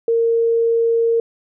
sine tone, 460.7 Hz, A#4, 20 cents flat, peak -13 dBFS, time 0.08-1.2 s, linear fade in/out 2 ms, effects none

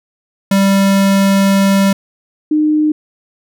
square / sine tone pair in turn, 196 / 305 Hz, G3 / D#4, 0 / -34 cents, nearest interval minor sixth, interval 766 cents, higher second, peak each -9 dBFS, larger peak neither, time 0.51-1.93 / 2.51-2.92 s, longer first, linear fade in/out 5 ms, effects none

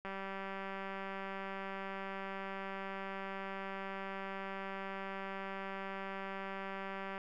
click train, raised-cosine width 0.5 ms, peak -28 dBFS, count 1384, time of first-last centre 0.05-7.179 s, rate 194 Hz, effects none

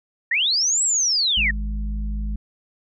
sine linear two-way sweep, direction up then down, 1760 to 7902 to 1760 Hz, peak -17 dBFS, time 0.31-1.51 s, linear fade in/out 5 ms, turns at 0.83 s
harmonic tone, 52.1 Hz, G#1, 6 cents sharp, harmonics 1 / 3 / 4, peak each -23 / -41 / -34 dBFS, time 1.37-2.36 s, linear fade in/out 5 ms
effects none

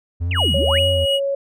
triangle tone with vibrato, 83.4 Hz, E2, 21 cents sharp, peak -17 dBFS, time 0.2-1.06 s, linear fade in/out 20 ms, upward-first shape triangle, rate 1.8 Hz, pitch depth 150 cents each way
sine exponential two-way sweep, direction down then up, 2960 to 130.81 to 2960 Hz, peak -22 dBFS, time 0.31-0.8 s, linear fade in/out 2 ms, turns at 0.54 s
triangle tone with tremolo, 2900 Hz, F#7, 35 cents flat, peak -15 dBFS, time 0.34-1.2 s, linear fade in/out 50 ms, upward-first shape sine, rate 2.7 Hz, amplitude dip 50%
sine tone, 554.4 Hz, C#5, in tune, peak -18 dBFS, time 0.54-1.35 s, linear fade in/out 5 ms
effects none

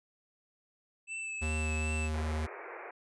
square tone with vibrato, 2637 Hz, E7, in tune, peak -37 dBFS, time 1.07-2.1 s, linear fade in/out 50 ms, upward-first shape triangle, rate 2.6 Hz, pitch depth 23 cents each way
square tone, 77.78 Hz, D#2, in tune, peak -32 dBFS, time 1.41-2.47 s, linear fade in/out 20 ms
pink band-pass noise, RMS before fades -45 dBFS, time 2.14-2.91 s, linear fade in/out 5 ms, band 340 to 2400 Hz, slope 96 dB/octave
effects resampled to 24000 Hz

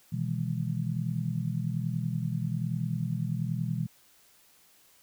sine chord, E major seventh, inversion second, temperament just, 123.61 / 154.51 / 164.81 / 206 Hz, B2 / D#3 / E3 / G#3, +2 / -12 / 0 / -14 cents, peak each -32 / -36 / -32 / -37 dBFS, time 0.12-3.87 s, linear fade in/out 10 ms, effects white hiss -61 dBFS RMS until 5.02 s

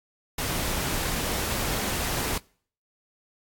pink noise, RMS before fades -28 dBFS, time 0.38-2.38 s, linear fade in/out 5 ms, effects noise-tail reverb RT60 0.5 s tail -24 dB re dry + AAC 64 kbps

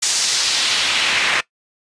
pink noise with band-pass filter sweep, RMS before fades -18 dBFS, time 0.02-1.41 s, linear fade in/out 10 ms, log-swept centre 6500 to 2100 Hz, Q 1.5, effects noise-tail reverb RT60 0.1 s tail -19 dB re dry + resampled to 22050 Hz

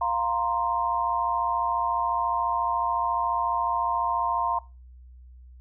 sine chord, F suspended fourth, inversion none, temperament equal, 698.5 / 932.3 / 1046.5 Hz, F5 / Bb5 / C6, 0 / 0 / 0 cents, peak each -30 / -26 / -27 dBFS, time 0.01-4.59 s, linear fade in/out 5 ms, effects noise-tail reverb RT60 0.3 s tail -21 dB re dry + added 62 Hz sine -45 dBFS peak until 5.6 s

